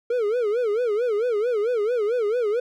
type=tone with vibrato; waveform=triangle; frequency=452.1 Hz; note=A4; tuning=47 cents sharp; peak=-18 dBFS; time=0.1-2.6 s; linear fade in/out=5 ms; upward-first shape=sine; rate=4.5 Hz; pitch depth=180 cents each way; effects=none